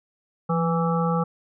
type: harmonic tone with a mistuned harmonic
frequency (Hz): 165.1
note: E3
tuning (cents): +3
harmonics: 1 / 3 / 5 / 7 / 8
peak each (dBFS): -22 / -27 / -29 / -30 / -31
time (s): 0.49-1.24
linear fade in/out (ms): 10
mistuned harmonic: 1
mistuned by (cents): +54
effects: none